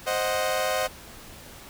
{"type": "chord", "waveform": "sawtooth", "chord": "C diminished", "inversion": "none", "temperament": "equal", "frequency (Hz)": [523.3, 622.3, 740], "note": ["C5", "Eb5", "Gb5"], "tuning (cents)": [0, 0, 0], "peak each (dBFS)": [-24, -24, -26], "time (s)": [0.06, 0.88], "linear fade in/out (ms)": 20, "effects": ["pink hiss -45 dBFS RMS until 1.69 s"]}